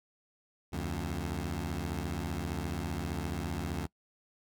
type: beating tone pair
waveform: 15% pulse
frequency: 73.42 / 88.42 Hz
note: D2 / F2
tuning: 0 / +22 cents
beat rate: 15 Hz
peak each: -30 dBFS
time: 0.72-3.87 s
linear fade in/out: 20 ms
effects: noise-tail reverb RT60 0.1 s tail -24 dB re dry